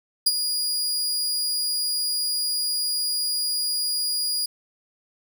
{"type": "tone with ADSR envelope", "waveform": "sawtooth", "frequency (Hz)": 4873, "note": "D#8", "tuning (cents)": -37, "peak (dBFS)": -11, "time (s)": [0.26, 4.46], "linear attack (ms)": 9, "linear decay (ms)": 37, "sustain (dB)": -9, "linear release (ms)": 7, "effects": []}